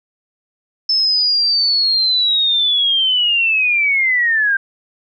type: linear sweep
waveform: sine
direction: down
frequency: 5274 to 1568 Hz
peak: -12 dBFS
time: 0.89-4.57 s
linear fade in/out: 5 ms
effects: none